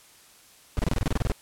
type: noise bursts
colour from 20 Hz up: brown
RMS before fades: -23 dBFS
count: 12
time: 0.77-1.319 s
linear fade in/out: 0 ms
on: 21 ms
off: 27 ms
effects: white hiss -54 dBFS RMS until 1.41 s + low-pass 12000 Hz 12 dB/octave